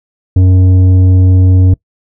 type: tone with tanh clipping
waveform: triangle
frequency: 92.5 Hz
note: F#2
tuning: in tune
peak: -5 dBFS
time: 0.36-1.74 s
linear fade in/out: 5 ms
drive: 13 dB
effects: noise-tail reverb RT60 0.1 s tail -22 dB re dry